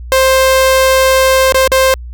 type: tone with dropouts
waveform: sawtooth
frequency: 526 Hz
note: C5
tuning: 9 cents sharp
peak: -3 dBFS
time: 0.12-1.94 s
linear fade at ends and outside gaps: 0 ms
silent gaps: 1.523-1.545 / 1.676-1.718 s
effects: added 60 Hz sine -24 dBFS peak until 2.13 s